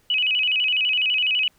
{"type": "tone with vibrato", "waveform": "sine", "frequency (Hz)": 2739, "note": "F7", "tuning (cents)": -34, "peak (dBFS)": -18, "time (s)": [0.1, 1.48], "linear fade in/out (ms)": 2, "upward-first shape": "square", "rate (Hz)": 12, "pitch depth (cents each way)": 130, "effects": ["pink hiss -61 dBFS RMS until 1.58 s"]}